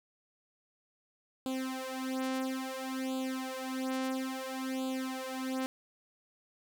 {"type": "tone with flanger", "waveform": "sawtooth", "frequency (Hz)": 261.6, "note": "C4", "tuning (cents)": 0, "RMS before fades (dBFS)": -36, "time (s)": [1.46, 5.66], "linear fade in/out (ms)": 0, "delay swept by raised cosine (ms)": [0.26, 3.86], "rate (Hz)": 0.59, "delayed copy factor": 0.95, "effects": []}